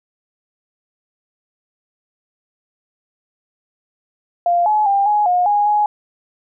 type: tone with pitch steps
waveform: sine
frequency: 696 / 850 / 796 / 836 / 717 / 825 / 836 Hz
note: F5 / G#5 / G5 / G#5 / F5 / G#5 / G#5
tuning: -6 / +40 / +26 / +11 / +45 / -12 / +11 cents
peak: -12 dBFS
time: 4.46-5.86 s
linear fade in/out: 2 ms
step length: 200 ms
effects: none